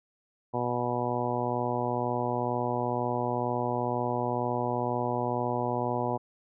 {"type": "harmonic tone", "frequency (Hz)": 122.1, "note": "B2", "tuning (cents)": -19, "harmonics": [1, 2, 3, 4, 5, 6, 7, 8], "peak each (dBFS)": [-35, -35, -35, -35, -35, -35, -35, -35], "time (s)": [0.53, 6.18], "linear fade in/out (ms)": 20, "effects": []}